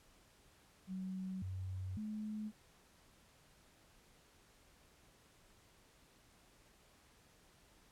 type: tone with pitch steps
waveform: sine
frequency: 187.8 / 93.6 / 213.8 Hz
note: F#3 / F#2 / A3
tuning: +26 / +20 / -49 cents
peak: -40 dBFS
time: 0.87-2.52 s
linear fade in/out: 50 ms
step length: 550 ms
effects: pink hiss -67 dBFS RMS until 7.91 s + low-pass 12000 Hz 12 dB/octave